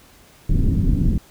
pink low-pass noise, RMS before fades -17 dBFS, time 0.49-1.18 s, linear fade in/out 5 ms, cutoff 260 Hz, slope 24 dB/octave, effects pink hiss -50 dBFS RMS until 1.3 s

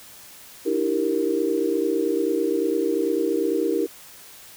sine chord, E half-diminished seventh, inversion third, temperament equal with one note detuned, 300.7 / 329.6 / 392 / 466.2 Hz, D4 / E4 / G4 / Bb4, +41 / 0 / 0 / 0 cents, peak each -27 / -25 / -25 / -25 dBFS, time 0.65-3.87 s, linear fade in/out 20 ms, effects white hiss -45 dBFS RMS until 4.56 s

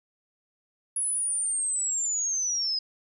sine linear sweep, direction down, 10410 to 4998 Hz, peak -25 dBFS, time 0.96-2.79 s, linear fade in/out 5 ms, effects none

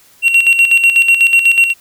triangle tone with tremolo, 2740 Hz, F7, 34 cents flat, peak -3 dBFS, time 0.22-1.74 s, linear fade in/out 50 ms, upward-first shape square, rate 8.1 Hz, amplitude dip 60%, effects white hiss -47 dBFS RMS until 1.8 s

